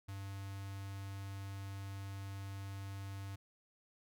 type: tone with notch filter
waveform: square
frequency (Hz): 98.3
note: G2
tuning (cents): +5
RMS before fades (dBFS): -45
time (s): 0.08-3.36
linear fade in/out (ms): 10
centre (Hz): 420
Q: 0.99
effects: none